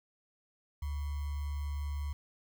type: tone with sample-and-hold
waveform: sine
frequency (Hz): 72.4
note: D2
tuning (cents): -24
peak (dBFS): -33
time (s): 0.82-2.13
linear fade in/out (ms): 5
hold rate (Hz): 1050
effects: none